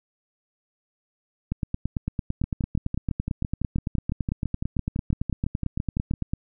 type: two click trains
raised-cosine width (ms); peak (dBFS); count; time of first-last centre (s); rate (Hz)
5; -13 / -14; 44 / 23; 1.52-6.335 / 2.44-6.137; 8.93 / 5.95
effects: none